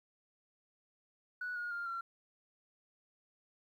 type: tone with pitch steps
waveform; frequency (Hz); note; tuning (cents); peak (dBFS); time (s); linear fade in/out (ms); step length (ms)
sine; 1474 / 1437 / 1400.9 / 1365.8; F#6 / F6 / F6 / F6; -7 / +49 / +5 / -39; -36; 1.41-2.01; 5; 150
effects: tanh soft clip ceiling -33 dBFS + 12-bit